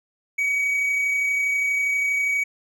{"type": "tone with amplitude modulation", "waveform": "triangle", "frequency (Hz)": 2263, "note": "C#7", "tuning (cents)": 35, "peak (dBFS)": -17, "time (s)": [0.38, 2.44], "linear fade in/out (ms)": 10, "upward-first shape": "sine", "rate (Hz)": 32.4, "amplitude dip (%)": 25, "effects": []}